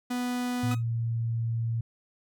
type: tone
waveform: 45% pulse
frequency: 246.9 Hz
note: B3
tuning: in tune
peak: -28 dBFS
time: 0.1-0.75 s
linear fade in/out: 10 ms
type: tone with pitch glide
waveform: sine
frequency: 116 to 115 Hz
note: A#2 to A#2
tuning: -8 to -23 cents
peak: -26 dBFS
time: 0.63-1.81 s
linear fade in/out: 5 ms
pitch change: -15 cents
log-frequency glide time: 0.73-1.42 s
type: tone with exponential decay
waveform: 25% pulse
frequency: 1260 Hz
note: D#6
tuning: 21 cents sharp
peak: -28 dBFS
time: 0.71-0.83 s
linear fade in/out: 5 ms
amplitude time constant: 25 ms
effects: none